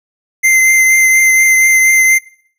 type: tone with vibrato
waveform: square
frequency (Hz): 2076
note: C7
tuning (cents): -14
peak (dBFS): -7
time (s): 0.43-2.19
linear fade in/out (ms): 20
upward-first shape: triangle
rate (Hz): 4.2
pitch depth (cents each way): 16
effects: noise-tail reverb RT60 0.6 s tail -23 dB re dry